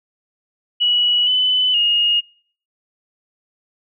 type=tone with pitch steps; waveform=sine; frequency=2930 / 3009 / 2858 Hz; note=F#7 / F#7 / F7; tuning=-18 / +28 / +39 cents; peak=-13 dBFS; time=0.8-2.21 s; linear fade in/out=20 ms; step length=470 ms; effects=noise-tail reverb RT60 0.5 s tail -24 dB re dry